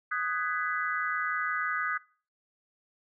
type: chord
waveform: sine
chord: G# minor seventh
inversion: second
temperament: just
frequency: 1245.9 / 1495.1 / 1661.2 / 1993.5 Hz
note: D#6 / F#6 / G#6 / B6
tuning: +2 / +18 / 0 / +16 cents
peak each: -32 / -32 / -35 / -37 dBFS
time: 0.11-1.98 s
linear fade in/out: 10 ms
effects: noise-tail reverb RT60 0.4 s tail -22 dB re dry